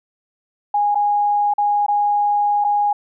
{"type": "tone with dropouts", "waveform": "sine", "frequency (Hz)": 824, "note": "G#5", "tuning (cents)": -14, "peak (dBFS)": -14, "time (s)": [0.74, 2.93], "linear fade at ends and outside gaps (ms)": 5, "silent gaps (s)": [[0.947, 0.954], [1.538, 1.581], [1.864, 1.882], [2.642, 2.646]], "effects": []}